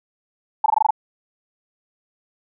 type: tone bursts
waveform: sine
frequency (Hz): 867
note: A5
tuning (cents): -26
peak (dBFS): -11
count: 7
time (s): 0.64-0.907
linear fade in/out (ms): 5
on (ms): 21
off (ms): 20
effects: none